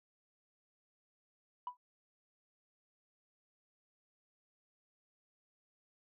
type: tone with exponential decay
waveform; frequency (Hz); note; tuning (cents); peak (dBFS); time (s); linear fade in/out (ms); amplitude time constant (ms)
sine; 987.8; B5; 0; -33; 1.67-1.77; 2; 20
effects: tanh soft clip ceiling -33 dBFS